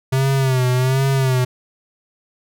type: tone with vibrato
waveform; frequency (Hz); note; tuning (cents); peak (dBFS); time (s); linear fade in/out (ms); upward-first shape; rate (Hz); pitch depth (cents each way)
square; 130.81; C3; 0; -15; 0.12-1.45; 10; sine; 1.3; 70
effects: none